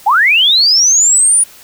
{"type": "linear sweep", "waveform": "sine", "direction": "up", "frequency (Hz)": [740, 9710], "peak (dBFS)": -6, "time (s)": [0.06, 1.44], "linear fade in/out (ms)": 10, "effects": ["white hiss -39 dBFS RMS until 1.63 s"]}